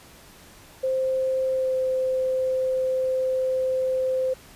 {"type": "tone with pitch glide", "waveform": "sine", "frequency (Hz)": [523.3, 518.5], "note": ["C5", "C5"], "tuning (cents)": [0, -16], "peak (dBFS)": -21, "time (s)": [0.83, 4.34], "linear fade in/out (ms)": 10, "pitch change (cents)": -16, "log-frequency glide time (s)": [1.51, 1.75], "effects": ["pink hiss -49 dBFS RMS until 4.55 s", "resampled to 32000 Hz"]}